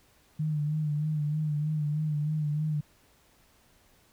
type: tone with vibrato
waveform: sine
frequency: 151.4 Hz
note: D#3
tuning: 47 cents flat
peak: -26 dBFS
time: 0.39-2.81 s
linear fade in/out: 10 ms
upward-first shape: sine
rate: 3.2 Hz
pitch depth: 45 cents each way
effects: pink hiss -63 dBFS RMS until 4.12 s